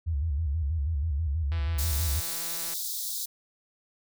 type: tone with vibrato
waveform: sine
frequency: 75.8 Hz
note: D#2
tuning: 45 cents flat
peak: -25 dBFS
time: 0.06-2.21 s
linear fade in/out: 20 ms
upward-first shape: square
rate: 6.2 Hz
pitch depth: 140 cents each way
type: click train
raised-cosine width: 0.3 ms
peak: -27 dBFS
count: 204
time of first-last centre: 1.52-2.736 s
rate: 167 Hz
type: high-pass noise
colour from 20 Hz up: white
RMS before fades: -33 dBFS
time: 1.78-3.26 s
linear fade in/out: 10 ms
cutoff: 3500 Hz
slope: 96 dB/octave
effects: none